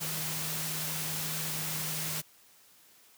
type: tone in noise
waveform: sine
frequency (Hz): 157.1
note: D#3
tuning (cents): +17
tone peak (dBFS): -40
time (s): 0-2.22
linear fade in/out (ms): 20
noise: white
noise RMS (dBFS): -35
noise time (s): 0-2.22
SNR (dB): -8
effects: white hiss -60 dBFS RMS until 3.17 s + high-pass 80 Hz 12 dB/octave